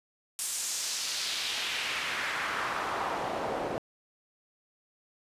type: noise with band-pass filter sweep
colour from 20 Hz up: pink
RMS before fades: -33 dBFS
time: 0.39-3.78 s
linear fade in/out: 0 ms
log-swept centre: 9000 to 500 Hz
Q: 1.5
effects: resampled to 32000 Hz